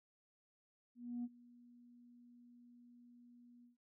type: tone with ADSR envelope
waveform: sine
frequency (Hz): 241.4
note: B3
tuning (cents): -39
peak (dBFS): -37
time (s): 0.95-3.77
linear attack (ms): 290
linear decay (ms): 40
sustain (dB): -23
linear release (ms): 130
effects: noise-tail reverb RT60 0.1 s tail -20 dB re dry + tanh soft clip ceiling -36 dBFS